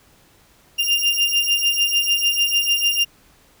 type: beating tone pair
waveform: 35% pulse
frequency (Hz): 2797 / 2803.7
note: F7 / F7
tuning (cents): +2 / +6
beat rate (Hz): 6.7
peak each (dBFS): -18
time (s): 0.78-3.05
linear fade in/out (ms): 20
effects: pink hiss -54 dBFS RMS until 3.6 s